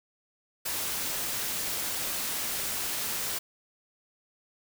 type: noise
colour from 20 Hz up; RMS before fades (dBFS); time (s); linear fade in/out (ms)
white; -32; 0.65-3.39; 10
effects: none